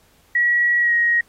sine tone with pitch glide, 1921 to 1885.8 Hz, B6 to A#6, -48 to +20 cents, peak -14 dBFS, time 0.35-1.21 s, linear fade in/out 5 ms, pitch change -32 cents, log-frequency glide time 0.8-0.93 s, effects pink hiss -57 dBFS RMS until 1.28 s + AAC 48 kbps

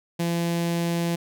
sawtooth tone with notch filter, 170 Hz, F3, 46 cents flat, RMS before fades -25 dBFS, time 0.19-1.16 s, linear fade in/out 10 ms, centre 1300 Hz, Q 1.9, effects none

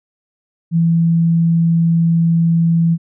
sine tone, 166.6 Hz, E3, 19 cents sharp, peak -10 dBFS, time 0.71-2.98 s, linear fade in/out 50 ms, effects none

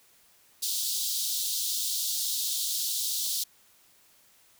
pink high-pass noise, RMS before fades -30 dBFS, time 0.62-3.44 s, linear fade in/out 10 ms, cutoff 3500 Hz, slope 48 dB/octave, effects white hiss -61 dBFS RMS until 4.59 s

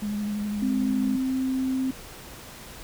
sine tone with vibrato, 207.7 Hz, G#3, in tune, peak -26 dBFS, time 0.02-1.16 s, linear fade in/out 5 ms, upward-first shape triangle, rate 12 Hz, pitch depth 31 cents each way
sine tone, 261.6 Hz, C4, in tune, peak -23 dBFS, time 0.62-1.91 s, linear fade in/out 5 ms
effects pink hiss -43 dBFS RMS until 2.83 s

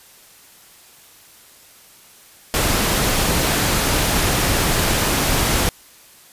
pink noise, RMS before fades -18 dBFS, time 2.54-5.69 s, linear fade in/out 0 ms, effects white hiss -47 dBFS RMS until 6.32 s + resampled to 32000 Hz

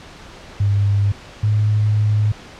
sine tone pair in turn, 100.8 / 105.75 Hz, G2 / G#2, +49 / +32 cents, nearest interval minor second, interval 83 cents, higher second, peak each -13 dBFS, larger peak neither, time 0.6-1.12 / 1.43-2.32 s, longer second, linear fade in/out 5 ms, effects pink hiss -39 dBFS RMS until 2.59 s + low-pass 5000 Hz 12 dB/octave

